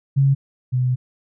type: tone pair in turn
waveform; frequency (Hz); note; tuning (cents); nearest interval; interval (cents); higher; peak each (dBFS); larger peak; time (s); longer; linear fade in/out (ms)
sine; 137.3 / 126.36; C#3 / B2; -16 / +40; minor second; 144; first; -12 / -16; first; 0.16-0.35 / 0.72-0.96; second; 20
effects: none